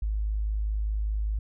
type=tone; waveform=sine; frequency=52.5 Hz; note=G#1; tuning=19 cents sharp; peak=-25 dBFS; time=0.02-1.39 s; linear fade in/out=5 ms; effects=none